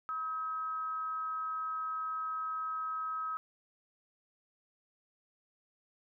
sine tone with amplitude modulation, 1279 Hz, D#6, 47 cents sharp, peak -32 dBFS, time 0.09-3.37 s, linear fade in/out 0 ms, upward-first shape sine, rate 296 Hz, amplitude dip 40%, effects none

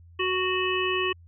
harmonic tone, 370 Hz, F#4, in tune, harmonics 1 / 3 / 5 / 7 / 8, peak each -27 / -30 / -33 / -30 / -31 dBFS, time 0.19-1.13 s, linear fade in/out 10 ms, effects added 85 Hz sine -48 dBFS peak until 1.27 s

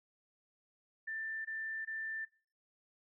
sine tone bursts, 1778 Hz, A6, 18 cents sharp, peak -38 dBFS, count 3, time 1.07-2.252 s, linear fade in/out 10 ms, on 380 ms, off 21 ms, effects noise-tail reverb RT60 0.4 s tail -22 dB re dry

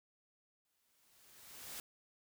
white noise with exponential growth, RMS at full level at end -45 dBFS, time 0.65-1.8 s, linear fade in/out 1 ms, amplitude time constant 250 ms, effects none

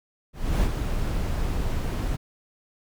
brown noise with ADSR envelope, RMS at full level -20 dBFS, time 0.33-2.17 s, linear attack 290 ms, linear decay 63 ms, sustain -6 dB, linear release 19 ms, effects none

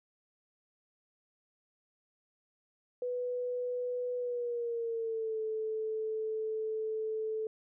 sine tone with pitch glide, 493.9 to 437.5 Hz, B4 to A4, 0 to -10 cents, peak -32 dBFS, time 3.02-7.47 s, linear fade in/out 2 ms, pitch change -210 cents, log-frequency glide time 4.17-5.4 s, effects none

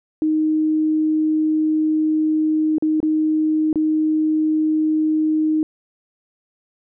sine tone with dropouts, 311.1 Hz, D#4, in tune, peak -15 dBFS, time 0.22-5.63 s, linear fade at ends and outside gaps 1 ms, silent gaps 2.783-2.824 / 3.003-3.029 / 3.729-3.757 s, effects none

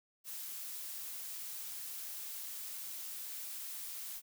blue noise, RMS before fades -44 dBFS, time 0.24-4.22 s, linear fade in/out 50 ms, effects none

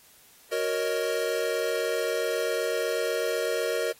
square chord, D# minor seventh, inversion first, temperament equal, 370 / 466.2 / 554.4 / 622.3 Hz, F#4 / A#4 / C#5 / D#5, 0 / 0 / 0 / 0 cents, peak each -35 / -29 / -34 / -32 dBFS, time 0.51-3.93 s, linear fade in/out 20 ms, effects white hiss -56 dBFS RMS until 3.99 s + AAC 48 kbps

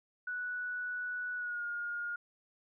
sine tone with pitch glide, 1476 to 1424.1 Hz, F#6 to F6, -5 to +33 cents, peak -35 dBFS, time 0.27-2.16 s, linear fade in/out 5 ms, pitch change -62 cents, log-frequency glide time 1.36-1.64 s, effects none

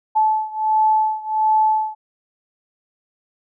sine beating tone pair, 867 / 868.4 Hz, A5 / A5, -26 / -23 cents, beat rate 1.4 Hz, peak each -17 / -19 dBFS, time 0.15-1.95 s, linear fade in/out 20 ms, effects none

